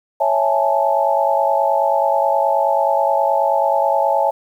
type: chord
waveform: sine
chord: A major seventh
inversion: first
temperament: equal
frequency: 554.4 / 659.3 / 830.6 / 880 Hz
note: C#5 / E5 / G#5 / A5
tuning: 0 / 0 / 0 / 0 cents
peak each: -19 dBFS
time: 0.2-4.31 s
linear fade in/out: 10 ms
effects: 8-bit